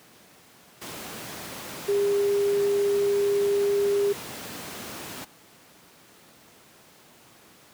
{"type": "tone in noise", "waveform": "sine", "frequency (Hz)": 403.4, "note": "G4", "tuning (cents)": 50, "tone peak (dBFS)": -20, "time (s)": [1.88, 4.13], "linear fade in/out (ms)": 10, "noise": "pink", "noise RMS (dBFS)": -37, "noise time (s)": [0.81, 5.25], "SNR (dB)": 14, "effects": ["pink hiss -53 dBFS RMS until 7.73 s", "high-pass 150 Hz 12 dB/octave"]}